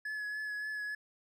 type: tone with vibrato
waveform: triangle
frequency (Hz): 1702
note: G#6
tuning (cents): +42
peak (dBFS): -34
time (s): 0.05-0.95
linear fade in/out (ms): 5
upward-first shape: triangle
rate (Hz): 3.5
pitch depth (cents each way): 25
effects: none